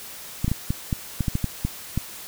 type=clicks; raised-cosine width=5 ms; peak=-10 dBFS; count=11; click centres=0.445 / 0.48 / 0.516 / 0.705 / 0.928 / 1.207 / 1.282 / 1.354 / 1.443 / 1.65 / 1.976 s; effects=white hiss -39 dBFS RMS until 2.27 s